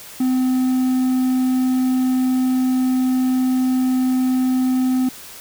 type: tone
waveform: triangle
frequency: 256.5 Hz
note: C4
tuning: 34 cents flat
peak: -13 dBFS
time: 0.2-5.09 s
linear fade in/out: 5 ms
effects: white hiss -38 dBFS RMS until 5.4 s